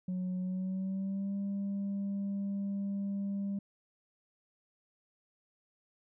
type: tone with pitch glide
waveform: sine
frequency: 183.3 to 198.74 Hz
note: F#3 to G3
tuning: -16 to +24 cents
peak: -30 dBFS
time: 0.08-3.59 s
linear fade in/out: 5 ms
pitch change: +140 cents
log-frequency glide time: 0.4-1.35 s
effects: tanh soft clip ceiling -31 dBFS